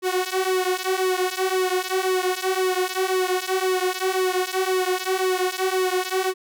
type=tone with flanger; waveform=sawtooth; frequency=372 Hz; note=F#4; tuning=9 cents sharp; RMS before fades=-23 dBFS; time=0.02-6.34 s; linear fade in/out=50 ms; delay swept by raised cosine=1.4 to 5.5 ms; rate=1.9 Hz; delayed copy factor=-0.95; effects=none